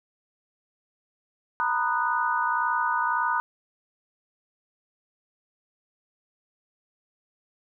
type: chord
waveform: sine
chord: B major seventh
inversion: third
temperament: just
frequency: 926 / 987.8 / 1234.7 / 1481.6 Hz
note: A#5 / B5 / D#6 / F#6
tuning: -12 / 0 / -14 / +2 cents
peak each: -28 dBFS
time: 1.6-3.4 s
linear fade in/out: 0 ms
effects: none